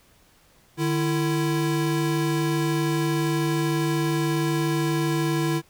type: tone pair together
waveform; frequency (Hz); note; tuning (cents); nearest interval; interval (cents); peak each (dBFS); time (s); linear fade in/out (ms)
square; 150.6 / 333.8; D3 / E4; +44 / +22; octave + major second; 1378; -25; 0.77-5.62; 50
effects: pink hiss -58 dBFS RMS until 5.69 s